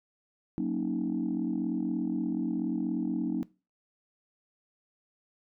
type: chord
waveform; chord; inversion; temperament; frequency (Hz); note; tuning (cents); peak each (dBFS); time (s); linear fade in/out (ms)
sine; D# minor seventh; first; equal with one note detuned; 185 / 233.1 / 277.2 / 314; F#3 / A#3 / C#4 / D#4; 0 / 0 / 0 / +16; -33 / -32 / -33 / -32; 0.58-3.43; 0
effects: noise-tail reverb RT60 0.3 s tail -20 dB re dry + tanh soft clip ceiling -21 dBFS